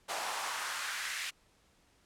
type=noise with high-pass filter sweep; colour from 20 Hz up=pink; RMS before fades=-37 dBFS; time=0.08-1.31 s; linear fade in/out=20 ms; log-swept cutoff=680 to 2100 Hz; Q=2; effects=pink hiss -68 dBFS RMS until 2.05 s + low-pass 10000 Hz 12 dB/octave